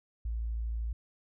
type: tone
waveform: sine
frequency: 56.5 Hz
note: A1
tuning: 47 cents sharp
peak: -31 dBFS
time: 0.25-0.93 s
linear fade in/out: 5 ms
effects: none